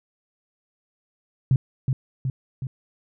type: tone with echo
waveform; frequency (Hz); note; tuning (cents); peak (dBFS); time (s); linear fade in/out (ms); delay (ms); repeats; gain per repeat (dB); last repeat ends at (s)
sine; 130.81; C3; 0; -14; 1.51-1.56; 2; 370; 3; -4; 2.67
effects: none